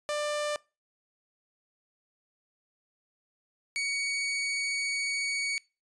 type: tone pair in turn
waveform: sawtooth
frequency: 594 / 2243 Hz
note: D5 / C#7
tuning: +20 / +20 cents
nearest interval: octave + major seventh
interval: 2300 cents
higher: second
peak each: -25 dBFS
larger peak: neither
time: 0.09-0.56 / 3.76-5.58 s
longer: second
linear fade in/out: 0 ms
effects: noise-tail reverb RT60 0.3 s tail -24 dB re dry + resampled to 22050 Hz